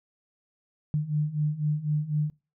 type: beating tone pair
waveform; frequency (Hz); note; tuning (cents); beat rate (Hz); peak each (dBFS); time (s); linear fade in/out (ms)
sine; 148.3 / 152.3; D3 / D#3; +17 / -37; 4; -29 / -26; 0.94-2.3; 0
effects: noise-tail reverb RT60 0.3 s tail -23 dB re dry